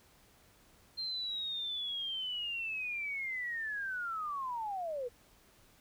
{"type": "linear sweep", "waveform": "sine", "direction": "down", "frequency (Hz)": [4186, 466.2], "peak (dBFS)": -35, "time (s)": [0.97, 5.09], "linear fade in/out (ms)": 20, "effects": ["pink hiss -64 dBFS RMS until 5.8 s"]}